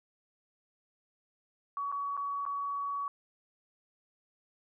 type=tone with dropouts; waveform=sine; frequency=1129 Hz; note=C#6; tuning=31 cents sharp; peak=-32 dBFS; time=1.77-3.08 s; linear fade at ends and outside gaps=1 ms; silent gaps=1.917-1.924 / 2.168-2.175 / 2.453-2.463 s; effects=none